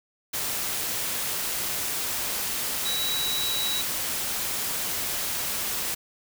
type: tone in noise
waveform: sine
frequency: 3900 Hz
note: B7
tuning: 23 cents flat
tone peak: -27 dBFS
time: 2.85-3.82 s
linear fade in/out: 10 ms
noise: white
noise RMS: -29 dBFS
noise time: 0.33-5.95 s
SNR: -1 dB
effects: none